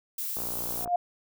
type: noise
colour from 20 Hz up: violet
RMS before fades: -33 dBFS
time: 0.18-0.85 s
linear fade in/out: 5 ms
type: click train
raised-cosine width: 1 ms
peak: -25 dBFS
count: 31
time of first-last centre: 0.37-0.876 s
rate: 59.3 Hz
type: tone with exponential growth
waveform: sine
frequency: 706 Hz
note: F5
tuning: 19 cents sharp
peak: -18 dBFS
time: 0.73-0.96 s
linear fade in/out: 5 ms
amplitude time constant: 48 ms
effects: none